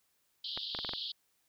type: band-pass noise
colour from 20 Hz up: pink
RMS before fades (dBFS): -40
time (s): 0.44-1.12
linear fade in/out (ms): 5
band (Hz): 3100 to 4700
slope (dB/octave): 96
type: clicks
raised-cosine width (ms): 0.5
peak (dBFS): -24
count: 6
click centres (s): 0.575 / 0.749 / 0.789 / 0.848 / 0.892 / 0.935
effects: white hiss -75 dBFS RMS until 1.48 s